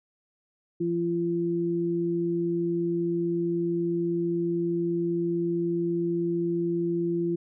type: tone pair together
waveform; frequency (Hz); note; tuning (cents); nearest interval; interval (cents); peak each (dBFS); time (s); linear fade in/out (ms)
sine; 170.95 / 341.9; F3 / F4; -37 / -37; octave; 1200; -30 / -25; 0.8-7.36; 10
effects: none